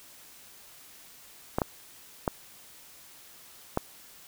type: clicks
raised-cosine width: 1 ms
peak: -11 dBFS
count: 4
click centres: 1.585 / 1.618 / 2.278 / 3.774 s
effects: white hiss -52 dBFS RMS until 4.27 s